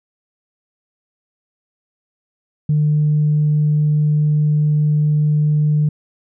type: tone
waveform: sine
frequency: 150.4 Hz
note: D3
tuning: 42 cents sharp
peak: -11 dBFS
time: 2.69-5.89 s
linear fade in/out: 5 ms
effects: tanh soft clip ceiling -8 dBFS